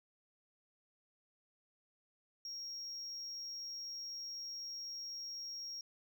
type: tone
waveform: sine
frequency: 5588 Hz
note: F8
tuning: in tune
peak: -40 dBFS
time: 2.45-5.81 s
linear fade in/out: 2 ms
effects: tanh soft clip ceiling -41 dBFS